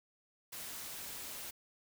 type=noise; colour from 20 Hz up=white; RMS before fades=-45 dBFS; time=0.52-1.51 s; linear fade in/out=10 ms; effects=none